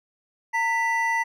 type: tone pair together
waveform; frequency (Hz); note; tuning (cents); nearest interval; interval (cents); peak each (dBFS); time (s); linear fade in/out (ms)
triangle; 915 / 1972.7; A#5 / B6; -32 / -2; octave + minor second; 1330; -22; 0.53-1.24; 20
effects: none